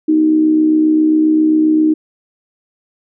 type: tone with amplitude modulation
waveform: sine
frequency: 311.1 Hz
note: D#4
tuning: in tune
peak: -6 dBFS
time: 0.08-1.94 s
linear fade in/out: 10 ms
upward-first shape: sine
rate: 67.5 Hz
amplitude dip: 50%
effects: none